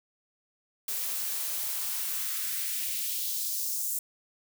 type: noise with high-pass filter sweep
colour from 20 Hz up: blue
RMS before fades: -32 dBFS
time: 0.88-3.99 s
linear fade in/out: 2 ms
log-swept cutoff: 280 to 7800 Hz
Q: 1.4
effects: none